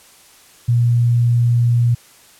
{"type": "tone", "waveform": "sine", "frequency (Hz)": 119.4, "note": "A#2", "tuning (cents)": 42, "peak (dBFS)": -11, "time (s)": [0.68, 1.95], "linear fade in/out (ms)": 10, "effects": ["white hiss -47 dBFS RMS until 2.39 s", "low-pass 12000 Hz 12 dB/octave"]}